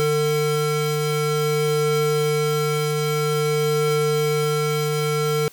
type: tone pair together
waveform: square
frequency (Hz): 150.47 / 450.9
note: D3 / A4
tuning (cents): +42 / +42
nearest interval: octave + perfect fifth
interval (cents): 1900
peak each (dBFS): -24 / -21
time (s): 0-5.48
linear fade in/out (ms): 0
effects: white hiss -48 dBFS RMS until 5.52 s